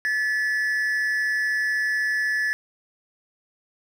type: tone pair together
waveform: triangle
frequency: 1732 / 1944.1 Hz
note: A6 / B6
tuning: -28 / -28 cents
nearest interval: major second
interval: 200 cents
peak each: -20 / -28 dBFS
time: 0.05-2.53 s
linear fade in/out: 0 ms
effects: none